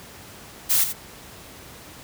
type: noise with echo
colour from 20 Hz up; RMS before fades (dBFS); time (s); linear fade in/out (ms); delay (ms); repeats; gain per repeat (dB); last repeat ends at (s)
blue; -19; 0.69-0.85; 20; 83; 1; -9; 0.933
effects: pink hiss -43 dBFS RMS until 2.03 s + high-pass 60 Hz 12 dB/octave